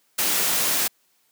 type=noise; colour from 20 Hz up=white; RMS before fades=-22 dBFS; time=0.18-0.88 s; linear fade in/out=10 ms; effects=white hiss -65 dBFS RMS until 1.31 s + high-pass 150 Hz 12 dB/octave